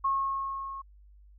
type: tone with level ramp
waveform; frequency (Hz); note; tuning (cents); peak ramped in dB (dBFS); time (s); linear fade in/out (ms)
sine; 1088; C#6; -33; -23 to -37; 0.04-0.82; 10
effects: added 50 Hz sine -52 dBFS peak until 1.38 s